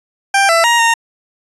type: tone with pitch steps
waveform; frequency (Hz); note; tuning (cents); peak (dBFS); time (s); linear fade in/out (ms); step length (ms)
20% pulse; 790 / 667 / 941 / 923; G5 / E5 / A#5 / A#5; +13 / +20 / +16 / -17; -4; 0.34-0.94; 5; 150
effects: resampled to 24000 Hz